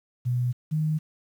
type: tone pair in turn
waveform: sine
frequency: 123.47 / 155.12 Hz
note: B2 / D#3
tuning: 0 / -5 cents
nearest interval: major third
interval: 395 cents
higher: second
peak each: -22 dBFS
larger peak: neither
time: 0.25-0.53 / 0.71-0.99 s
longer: neither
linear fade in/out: 20 ms
effects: 9-bit